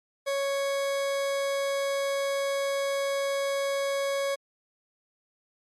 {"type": "tone", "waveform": "40% pulse", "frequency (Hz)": 554.4, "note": "C#5", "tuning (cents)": 0, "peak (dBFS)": -25, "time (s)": [0.26, 4.36], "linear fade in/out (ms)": 20, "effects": ["low-pass 11000 Hz 12 dB/octave", "MP3 64 kbps"]}